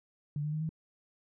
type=tone with pitch steps; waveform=sine; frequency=146.83 / 150.78 / 154.84 / 159.01 Hz; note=D3 / D3 / D#3 / D#3; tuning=0 / +46 / -8 / +38 cents; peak=-31 dBFS; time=0.36-0.692 s; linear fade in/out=2 ms; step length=83 ms; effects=none